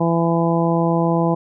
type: harmonic tone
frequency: 167.5 Hz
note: E3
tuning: 28 cents sharp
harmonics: 1 / 2 / 3 / 4 / 5 / 6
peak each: -18 / -21 / -23 / -24 / -25 / -26 dBFS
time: 0-1.35 s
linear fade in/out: 10 ms
effects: none